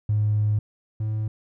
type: tone pair in turn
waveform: triangle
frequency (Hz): 105.6 / 108.19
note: G#2 / A2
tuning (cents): +29 / -29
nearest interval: unison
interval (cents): 42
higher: second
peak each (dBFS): -15 / -21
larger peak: first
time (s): 0.09-0.59 / 1-1.28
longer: first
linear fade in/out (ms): 5
effects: tanh soft clip ceiling -16 dBFS